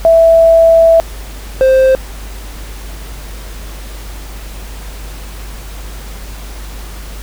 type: tone pair in turn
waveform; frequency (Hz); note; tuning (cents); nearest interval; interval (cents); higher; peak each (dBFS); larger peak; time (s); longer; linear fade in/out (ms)
sine / triangle; 659.3 / 524.9; E5 / C5; 0 / +5; major third; 395; first; -3; neither; 0.05-1 / 1.61-1.95; first; 0
effects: added 50 Hz sine -25 dBFS peak until 7.22 s + pink hiss -33 dBFS RMS until 7.22 s